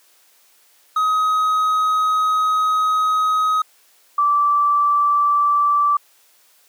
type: tone pair in turn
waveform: triangle / sine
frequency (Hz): 1263 / 1164.5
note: D#6 / D6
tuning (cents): +26 / -15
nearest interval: minor second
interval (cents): 141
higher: first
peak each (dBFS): -13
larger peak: neither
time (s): 0.96-3.62 / 4.18-5.97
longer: first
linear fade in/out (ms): 5
effects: white hiss -55 dBFS RMS until 6.68 s + high-pass 400 Hz 12 dB/octave